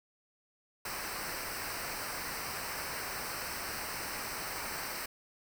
pink noise with comb filter, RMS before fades -39 dBFS, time 0.85-5.06 s, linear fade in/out 5 ms, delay 0.29 ms, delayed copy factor -0.75, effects none

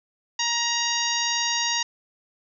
harmonic tone, 942 Hz, A#5, 18 cents sharp, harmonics 1 / 2 / 3 / 4 / 5 / 6 / 7, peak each -30 / -30 / -30 / -30 / -30 / -30 / -30 dBFS, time 0.39-1.83 s, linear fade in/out 5 ms, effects none

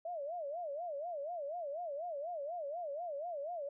sine tone with vibrato, 630 Hz, D#5, 21 cents sharp, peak -38 dBFS, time 0.05-3.69 s, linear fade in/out 5 ms, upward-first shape sine, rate 4.1 Hz, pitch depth 220 cents each way, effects none

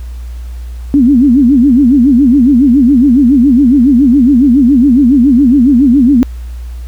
sine tone with vibrato, 260.5 Hz, C4, 7 cents flat, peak -3 dBFS, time 0.94-6.23 s, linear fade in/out 0 ms, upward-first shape sine, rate 7.2 Hz, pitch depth 210 cents each way, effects added 60 Hz sine -20 dBFS peak until 6.87 s + pink hiss -43 dBFS RMS until 6.87 s

